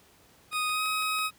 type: tone with pitch glide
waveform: 20% pulse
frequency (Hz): 1244.5 to 1266.3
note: D#6 to D#6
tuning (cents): 0 to +30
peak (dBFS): -22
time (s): 0.51-1.31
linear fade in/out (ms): 50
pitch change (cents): +30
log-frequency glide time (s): 0.7-0.84
type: click train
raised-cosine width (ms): 0.2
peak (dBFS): -28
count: 5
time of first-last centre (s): 0.53-1.188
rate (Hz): 6.08
effects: pink hiss -59 dBFS RMS until 1.38 s + high-pass 60 Hz 12 dB/octave